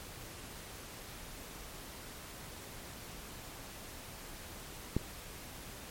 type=click; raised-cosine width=3 ms; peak=-17 dBFS; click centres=4.966 s; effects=pink hiss -48 dBFS RMS until 5.9 s + MP3 64 kbps